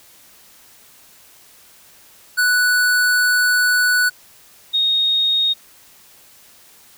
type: tone pair in turn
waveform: square / sine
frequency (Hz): 1481 / 3724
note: F#6 / A#7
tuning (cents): +1 / -2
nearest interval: octave + major third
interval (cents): 1597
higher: second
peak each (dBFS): -14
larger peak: neither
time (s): 2.37-4.1 / 4.73-5.54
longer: first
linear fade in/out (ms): 20
effects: white hiss -48 dBFS RMS until 6.97 s

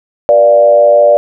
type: tone with frequency modulation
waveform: sine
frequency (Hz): 587.3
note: D5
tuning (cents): 0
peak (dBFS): -3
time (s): 0.29-1.17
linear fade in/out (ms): 0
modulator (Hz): 106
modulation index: 0.68
effects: none

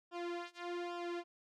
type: tone with flanger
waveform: sawtooth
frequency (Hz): 348.2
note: F4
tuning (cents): -5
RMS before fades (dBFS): -42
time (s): 0.11-1.24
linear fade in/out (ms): 50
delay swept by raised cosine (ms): 0.47 to 2.87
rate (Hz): 1.2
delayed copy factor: -0.95
effects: low-pass 4000 Hz 12 dB/octave

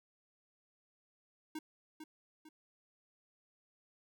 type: tone with echo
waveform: square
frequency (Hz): 311.1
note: D#4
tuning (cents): 0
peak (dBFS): -40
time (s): 1.55-1.59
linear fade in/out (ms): 5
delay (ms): 450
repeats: 2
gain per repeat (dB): -7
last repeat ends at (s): 2.49
effects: none

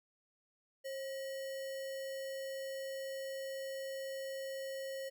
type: tone with sample-and-hold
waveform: sine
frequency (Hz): 538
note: C5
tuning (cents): +48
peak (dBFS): -39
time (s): 0.84-5.1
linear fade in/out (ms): 20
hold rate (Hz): 2450
effects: none

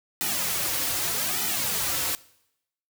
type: noise with flanger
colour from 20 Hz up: white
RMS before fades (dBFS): -27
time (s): 0.21-2.15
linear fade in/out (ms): 0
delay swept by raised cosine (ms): 1.8 to 5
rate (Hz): 0.82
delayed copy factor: -0.95
effects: noise-tail reverb RT60 0.8 s tail -21 dB re dry

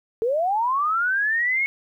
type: linear sweep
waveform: sine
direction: up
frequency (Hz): 432.9 to 2200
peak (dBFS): -19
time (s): 0.22-1.66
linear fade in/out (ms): 0
effects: 10-bit

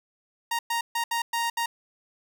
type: tone bursts at uneven times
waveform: sawtooth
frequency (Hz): 932.3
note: A#5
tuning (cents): 0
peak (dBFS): -21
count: 6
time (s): 0.51-0.59 / 0.7-0.81 / 0.95-1.04 / 1.11-1.22 / 1.33-1.5 / 1.57-1.66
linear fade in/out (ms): 5
effects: none

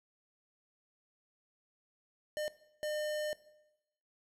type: tone bursts at uneven times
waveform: square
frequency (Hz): 605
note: D#5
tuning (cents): -49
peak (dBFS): -35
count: 2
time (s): 2.37-2.48 / 2.83-3.33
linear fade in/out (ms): 0
effects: noise-tail reverb RT60 0.9 s tail -17 dB re dry + low-pass 12000 Hz 12 dB/octave

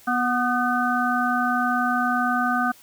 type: harmonic tone with a mistuned harmonic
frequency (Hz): 245.4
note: B3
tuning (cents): -11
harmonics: 1 / 3 / 5 / 6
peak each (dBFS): -25 / -25 / -25 / -25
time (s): 0.07-2.72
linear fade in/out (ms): 10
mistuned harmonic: 6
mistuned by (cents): +49
effects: white hiss -51 dBFS RMS until 2.82 s

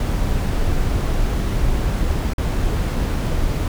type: noise with dropouts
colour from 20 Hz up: brown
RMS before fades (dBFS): -19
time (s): 0-3.68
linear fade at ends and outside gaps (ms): 2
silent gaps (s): 2.335-2.381
effects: none

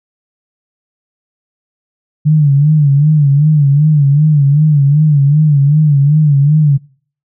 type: tone with vibrato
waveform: sine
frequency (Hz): 146.83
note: D3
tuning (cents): 0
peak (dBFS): -5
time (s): 2.25-6.78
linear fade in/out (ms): 20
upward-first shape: sine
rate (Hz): 2.6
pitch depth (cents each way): 100
effects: noise-tail reverb RT60 0.5 s tail -25 dB re dry

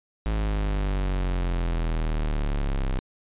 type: linear sweep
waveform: 45% pulse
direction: down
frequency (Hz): 53.6 to 32.15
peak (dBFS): -23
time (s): 0.26-2.99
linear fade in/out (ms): 0
effects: resampled to 8000 Hz

